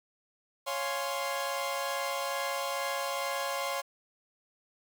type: chord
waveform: sawtooth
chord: Db major seventh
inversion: none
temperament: equal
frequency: 554.4 / 698.5 / 830.6 / 1046.5 Hz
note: Db5 / F5 / Ab5 / C6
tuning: 0 / 0 / 0 / 0 cents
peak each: -31 / -35 / -37 / -32 dBFS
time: 0.66-3.82 s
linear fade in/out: 20 ms
effects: 9-bit